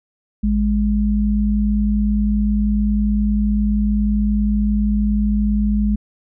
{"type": "tone pair together", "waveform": "sine", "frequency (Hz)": [54.96, 207.7], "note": ["A1", "G#3"], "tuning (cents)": [-1, 0], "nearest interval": "octave + major seventh", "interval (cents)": 2301, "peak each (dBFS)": [-18, -16], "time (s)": [0.43, 5.96], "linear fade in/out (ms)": 10, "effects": []}